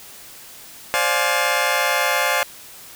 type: chord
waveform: 15% pulse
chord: D half-diminished seventh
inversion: third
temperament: just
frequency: 528.6 / 587.3 / 704.8 / 845.8 Hz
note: C5 / D5 / F5 / Ab5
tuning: +18 / 0 / +16 / +31 cents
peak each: -17 dBFS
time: 0.94-2.43 s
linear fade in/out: 0 ms
effects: white hiss -41 dBFS RMS until 2.95 s